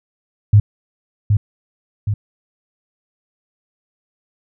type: tone with echo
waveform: sine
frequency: 103.83 Hz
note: G#2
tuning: in tune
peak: -5 dBFS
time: 0.53-0.6 s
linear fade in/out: 5 ms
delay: 770 ms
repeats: 2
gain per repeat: -5 dB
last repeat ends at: 2.14 s
effects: none